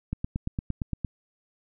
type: click train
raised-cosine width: 5 ms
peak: -16 dBFS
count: 9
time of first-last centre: 0.13-1.047 s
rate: 8.72 Hz
effects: none